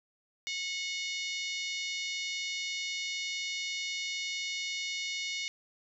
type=harmonic tone; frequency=729 Hz; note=F#5; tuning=26 cents flat; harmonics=3 / 4 / 5 / 6 / 7 / 8 / 9 / 10; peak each=-37 / -41 / -40 / -43 / -45 / -45 / -49 / -52 dBFS; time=0.47-5.48 s; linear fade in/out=0 ms; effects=none